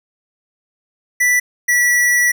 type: tone pair in turn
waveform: square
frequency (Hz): 1972 / 1948.2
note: B6 / B6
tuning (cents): -3 / -24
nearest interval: unison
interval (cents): 21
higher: first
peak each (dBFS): -12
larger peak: neither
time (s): 1.2-1.4 / 1.68-2.32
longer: second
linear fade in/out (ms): 10
effects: none